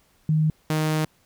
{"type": "tone pair in turn", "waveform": ["sine", "sawtooth"], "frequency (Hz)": [155.56, 155.56], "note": ["D#3", "D#3"], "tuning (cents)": [0, 0], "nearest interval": "unison", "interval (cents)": 0, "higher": "neither", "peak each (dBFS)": [-17, -17], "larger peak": "neither", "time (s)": [[0.29, 0.5], [0.7, 1.05]], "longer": "second", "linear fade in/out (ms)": 2, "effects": ["pink hiss -62 dBFS RMS until 1.25 s"]}